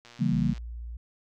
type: click train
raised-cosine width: 0.2 ms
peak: -32 dBFS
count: 64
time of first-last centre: 0.05-0.579 s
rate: 119 Hz
type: chord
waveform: sine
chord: C# diminished seventh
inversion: none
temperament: equal with one note detuned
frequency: 138.59 / 164.81 / 194.08 / 233.1 Hz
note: C#3 / E3 / G3 / Bb3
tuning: 0 / 0 / -17 / 0 cents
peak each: -28 dBFS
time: 0.19-0.54 s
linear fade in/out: 20 ms
type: tone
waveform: sine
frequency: 58.27 Hz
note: A#1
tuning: in tune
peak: -35 dBFS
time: 0.32-0.97 s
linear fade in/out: 5 ms
effects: none